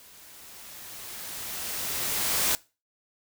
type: noise with level ramp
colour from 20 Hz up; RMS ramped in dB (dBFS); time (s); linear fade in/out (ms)
white; -52 to -24; 0-2.55; 0
effects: noise-tail reverb RT60 0.3 s tail -21 dB re dry